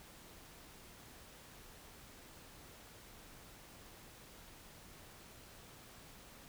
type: silence
effects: pink hiss -57 dBFS RMS until 6.48 s